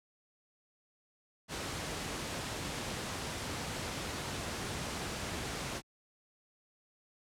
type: noise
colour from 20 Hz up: pink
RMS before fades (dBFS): -38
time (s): 1.48-5.82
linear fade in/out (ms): 50
effects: high-pass 60 Hz 12 dB/octave + low-pass 9000 Hz 12 dB/octave